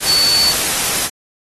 sine tone in noise, 4476 Hz, C#8, 16 cents sharp, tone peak -11 dBFS, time 0.05-0.54 s, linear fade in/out 50 ms, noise white, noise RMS -17 dBFS, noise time 0-1.1 s, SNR +3 dB, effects AAC 32 kbps

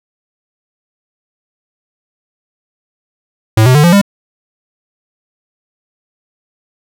square tone with pitch steps, 110 / 127.83 / 148.54 / 172.61 / 200.6 Hz, A2 / C3 / D3 / F3 / G3, 0 / -40 / +20 / -20 / +40 cents, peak -5 dBFS, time 3.57-4.015 s, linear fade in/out 5 ms, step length 89 ms, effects none

